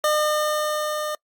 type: tone with level ramp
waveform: 25% pulse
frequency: 606 Hz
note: D#5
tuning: 46 cents flat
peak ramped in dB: -14 to -22 dBFS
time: 0.04-1.15 s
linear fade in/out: 2 ms
effects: noise-tail reverb RT60 0.1 s tail -25 dB re dry + Opus 48 kbps